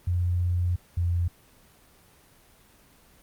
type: tone pair in turn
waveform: sine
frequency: 88.4 / 86.73 Hz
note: F2 / F2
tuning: +22 / -11 cents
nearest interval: unison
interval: 33 cents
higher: first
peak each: -22 dBFS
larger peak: neither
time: 0.07-0.76 / 0.97-1.28 s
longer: first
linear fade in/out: 5 ms
effects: pink hiss -57 dBFS RMS until 3.22 s + Opus 24 kbps